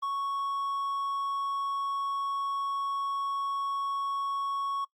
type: tone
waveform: triangle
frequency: 1108.7 Hz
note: C#6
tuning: in tune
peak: -27 dBFS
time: 0.02-4.85 s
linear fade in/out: 10 ms
effects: noise-tail reverb RT60 0.1 s tail -23 dB re dry + Opus 32 kbps